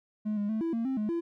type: tone with pitch steps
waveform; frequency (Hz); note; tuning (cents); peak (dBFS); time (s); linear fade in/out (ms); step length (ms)
triangle; 212.7 / 205.1 / 219.3 / 331.3 / 229.5 / 264.9 / 212.2 / 338.1; G#3 / G#3 / A3 / E4 / A#3 / C4 / G#3 / E4; +42 / -21 / -6 / +9 / -27 / +22 / +38 / +44; -25; 0.25-1.21; 20; 120
effects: tanh soft clip ceiling -22 dBFS